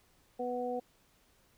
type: harmonic tone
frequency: 246.9 Hz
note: B3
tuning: in tune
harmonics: 1 / 2 / 3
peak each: -40 / -35 / -38 dBFS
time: 0.39-0.8 s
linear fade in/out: 10 ms
effects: pink hiss -68 dBFS RMS until 1.57 s